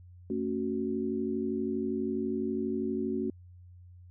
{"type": "chord", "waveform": "sine", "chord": "F# minor", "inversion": "first", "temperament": "equal with one note detuned", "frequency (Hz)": [224.8, 277.2, 370], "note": ["A3", "C#4", "F#4"], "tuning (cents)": [37, 0, 0], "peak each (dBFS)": [-33, -34, -33], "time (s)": [0.3, 3.3], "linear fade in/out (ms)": 2, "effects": ["added 89 Hz sine -49 dBFS peak until 4.1 s"]}